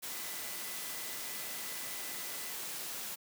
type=tone in noise; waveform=sine; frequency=2000 Hz; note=B6; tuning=21 cents sharp; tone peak=-52 dBFS; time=0.09-2.55 s; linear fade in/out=20 ms; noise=white; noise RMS=-41 dBFS; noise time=0.02-3.16 s; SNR=-14 dB; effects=high-pass 150 Hz 12 dB/octave